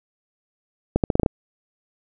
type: accelerating click train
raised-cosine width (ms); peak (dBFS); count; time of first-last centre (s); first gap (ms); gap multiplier
2; -4; 7; 0.96-1.262; 78; 0.82
effects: none